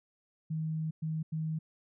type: tone bursts at uneven times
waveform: sine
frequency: 158.1 Hz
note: D#3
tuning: 28 cents sharp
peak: -31 dBFS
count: 3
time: 0.5-0.91 / 1.02-1.23 / 1.32-1.59 s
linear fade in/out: 10 ms
effects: none